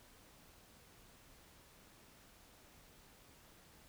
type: silence
effects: pink hiss -63 dBFS RMS until 3.88 s